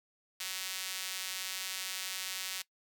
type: tone with high-pass filter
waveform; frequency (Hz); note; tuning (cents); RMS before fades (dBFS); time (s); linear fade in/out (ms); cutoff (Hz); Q
sawtooth; 187.9; F#3; +27; -39; 0.4-2.62; 5; 3000; 0.8
effects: noise-tail reverb RT60 0.1 s tail -20 dB re dry